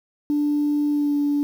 sine tone with pitch glide, 293.7 to 289.2 Hz, D4 to D4, 0 to -27 cents, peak -17 dBFS, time 0.3-1.43 s, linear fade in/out 0 ms, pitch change -27 cents, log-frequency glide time 0.91-1.15 s, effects tanh soft clip ceiling -14 dBFS + 8-bit

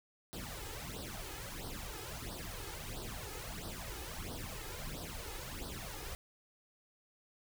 pink noise with flanger, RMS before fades -44 dBFS, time 0.33-6.15 s, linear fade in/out 0 ms, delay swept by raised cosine 0.21 to 2.41 ms, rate 1.5 Hz, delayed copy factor +0.8, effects none

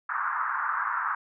pink band-pass noise, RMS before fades -29 dBFS, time 0.09-1.15 s, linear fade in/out 5 ms, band 1000 to 1600 Hz, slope 48 dB/octave, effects none

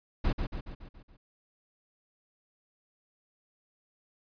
brown noise with echo, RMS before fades -26 dBFS, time 0.24-0.33 s, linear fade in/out 10 ms, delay 140 ms, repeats 6, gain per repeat -5 dB, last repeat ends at 1.17 s, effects resampled to 11025 Hz

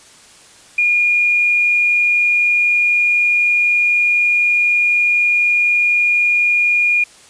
triangle tone with tanh clipping, 2428 Hz, D#7, 43 cents flat, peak -11 dBFS, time 0.78-7.04 s, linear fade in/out 5 ms, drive 3 dB, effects white hiss -44 dBFS RMS until 7.29 s + resampled to 22050 Hz

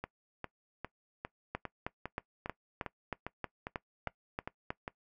two click trains, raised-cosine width 0.5 ms, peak -20 / -23 dBFS, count 11 / 13, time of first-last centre 1.55-4.705 / 0.04-4.879 s, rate 3.17 / 2.48 Hz, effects noise-tail reverb RT60 0.1 s tail -20 dB re dry

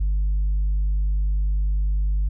sine tone with tanh clipping, 50 Hz, G1, 35 cents sharp, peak -19 dBFS, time 0-2.29 s, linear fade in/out 10 ms, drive 1 dB, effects none

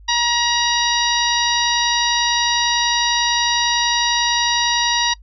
harmonic tone, 951 Hz, A#5, 34 cents sharp, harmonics 1 / 2 / 3 / 4 / 5 / 6, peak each -20 / -23 / -25 / -21 / -25 / -24 dBFS, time 0.08-5.14 s, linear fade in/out 10 ms, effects noise-tail reverb RT60 0.1 s tail -25 dB re dry + added 50 Hz sine -40 dBFS peak until 5.22 s

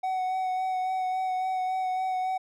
triangle tone with vibrato, 747 Hz, F#5, 16 cents sharp, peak -24 dBFS, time 0.03-2.38 s, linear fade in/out 10 ms, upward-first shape sine, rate 3.6 Hz, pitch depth 17 cents each way, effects none

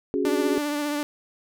sine chord, C# suspended fourth, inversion none, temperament just, 277.2 / 369.6 / 415.8 Hz, C#4 / F#4 / G#4, 0 / -2 / +2 cents, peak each -26 dBFS, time 0.14-0.58 s, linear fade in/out 0 ms
sawtooth tone with vibrato, 293.7 Hz, D4, in tune, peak -21 dBFS, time 0.25-1.03 s, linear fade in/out 0 ms, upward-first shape triangle, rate 15 Hz, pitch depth 31 cents each way
effects none

